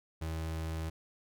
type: tone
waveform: 35% pulse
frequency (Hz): 80.5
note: E2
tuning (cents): -41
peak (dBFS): -33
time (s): 0.21-0.9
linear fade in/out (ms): 10
effects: none